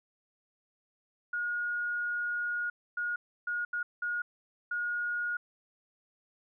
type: tone bursts at uneven times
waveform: sine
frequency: 1438 Hz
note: F#6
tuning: 50 cents flat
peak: -30 dBFS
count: 6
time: 1.33-2.7 / 2.97-3.16 / 3.47-3.65 / 3.73-3.83 / 4.02-4.22 / 4.71-5.37 s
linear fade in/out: 5 ms
effects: none